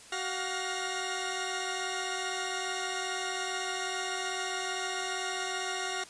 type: tone cluster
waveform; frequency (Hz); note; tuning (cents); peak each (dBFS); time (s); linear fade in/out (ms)
15% pulse; 376.7 / 711 / 1415 / 1868; F#4 / F5 / F6 / A#6; +31 / +31 / +22 / +3; -30 / -31 / -35 / -32; 0.12-6.04; 5
effects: white hiss -51 dBFS RMS until 6.09 s + resampled to 22050 Hz